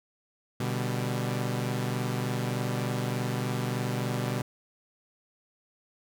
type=chord; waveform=sawtooth; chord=G major; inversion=first; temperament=equal; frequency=123.47 / 146.83 / 196 Hz; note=B2 / D3 / G3; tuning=0 / 0 / 0 cents; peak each=-26 / -31 / -31 dBFS; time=0.6-4.42 s; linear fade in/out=5 ms; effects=none